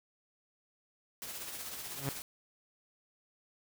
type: noise with tremolo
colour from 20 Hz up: white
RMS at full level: -41 dBFS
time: 1.22-2.22 s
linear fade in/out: 0 ms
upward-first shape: triangle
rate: 16 Hz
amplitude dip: 45%
type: tone with exponential growth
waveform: sawtooth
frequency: 137.7 Hz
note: C#3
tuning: 11 cents flat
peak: -26 dBFS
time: 1.91-2.09 s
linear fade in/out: 2 ms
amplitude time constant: 39 ms
effects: none